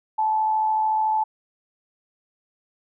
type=tone with amplitude modulation; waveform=sine; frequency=869 Hz; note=A5; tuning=22 cents flat; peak=-17 dBFS; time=0.18-1.24 s; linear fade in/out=10 ms; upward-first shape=sine; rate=93.7 Hz; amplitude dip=35%; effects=none